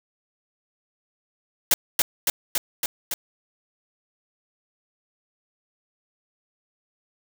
white noise with echo, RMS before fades -17 dBFS, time 1.71-1.74 s, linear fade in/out 2 ms, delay 280 ms, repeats 5, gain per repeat -2 dB, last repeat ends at 3.14 s, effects none

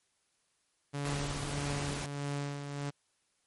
sawtooth tone with tremolo, 142.7 Hz, D3, 49 cents flat, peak -29 dBFS, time 0.93-2.91 s, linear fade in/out 20 ms, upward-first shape sine, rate 1.6 Hz, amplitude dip 50%
pink noise, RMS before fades -39 dBFS, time 1.05-2.06 s, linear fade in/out 2 ms
effects white hiss -75 dBFS RMS until 3.46 s + MP3 48 kbps

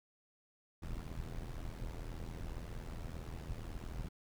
brown noise with amplitude modulation, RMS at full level -40 dBFS, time 0.82-4.09 s, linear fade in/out 10 ms, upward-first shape sine, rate 81.9 Hz, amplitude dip 80%, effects none

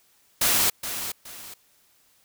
white noise with echo, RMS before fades -21 dBFS, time 0.41-0.7 s, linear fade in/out 5 ms, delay 420 ms, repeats 2, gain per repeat -10 dB, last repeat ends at 1.54 s, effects white hiss -62 dBFS RMS until 2.24 s

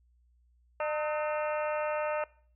harmonic tone with a mistuned harmonic, 302.2 Hz, D4, 50 cents sharp, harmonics 2 / 3 / 4 / 5 / 6 / 7 / 8 / 9, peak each -31 / -36 / -38 / -43 / -46 / -48 / -46 / -44 dBFS, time 0.8-2.24 s, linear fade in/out 2 ms, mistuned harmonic 4, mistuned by +81 cents, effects noise-tail reverb RT60 0.5 s tail -21 dB re dry + added 60 Hz sine -63 dBFS peak until 2.55 s

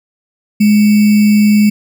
sine tone with sample-and-hold, 209.6 Hz, G#3, 16 cents sharp, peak -5 dBFS, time 0.6-1.7 s, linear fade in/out 10 ms, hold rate 2450 Hz, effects none

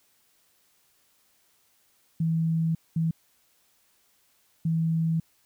sine tone bursts at uneven times, 162.9 Hz, E3, 20 cents flat, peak -22 dBFS, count 3, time 2.2-2.75 / 2.96-3.11 / 4.65-5.2 s, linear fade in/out 5 ms, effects white hiss -66 dBFS RMS until 5.45 s

